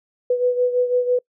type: beating tone pair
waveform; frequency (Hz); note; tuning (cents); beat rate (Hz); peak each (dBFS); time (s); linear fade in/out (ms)
sine; 493.9 / 499.9; B4 / B4; 0 / +21; 6; -17 / -23; 0.3-1.19; 5
effects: noise-tail reverb RT60 0.1 s tail -26 dB re dry